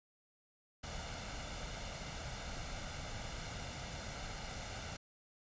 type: noise with comb filter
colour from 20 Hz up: pink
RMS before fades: -44 dBFS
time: 0.83-4.97 s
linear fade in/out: 10 ms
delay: 1.4 ms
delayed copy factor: +0.55
effects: resampled to 16000 Hz